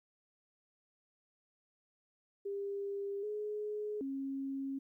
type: tone with pitch steps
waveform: sine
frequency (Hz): 399.7 / 420.7 / 271.7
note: G4 / G#4 / C#4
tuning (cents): +34 / +22 / -35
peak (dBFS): -36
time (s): 2.45-4.79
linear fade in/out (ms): 10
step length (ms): 780
effects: 13-bit